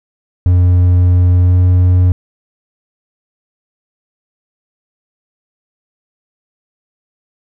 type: tone with pitch glide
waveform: triangle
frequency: 89.4 to 90.33 Hz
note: F2 to F#2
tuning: +41 to -41 cents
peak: -4 dBFS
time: 0.46-2.12 s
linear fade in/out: 0 ms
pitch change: +18 cents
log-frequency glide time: 1.41-1.54 s
effects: none